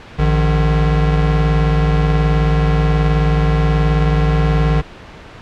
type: tone pair together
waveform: square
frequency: 56.71 / 151.4 Hz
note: A#1 / D#3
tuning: -47 / -47 cents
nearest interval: octave + perfect fourth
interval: 1700 cents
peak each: -15 dBFS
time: 0.18-4.82 s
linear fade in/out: 20 ms
effects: pink hiss -36 dBFS RMS until 5.41 s + low-pass 3000 Hz 12 dB/octave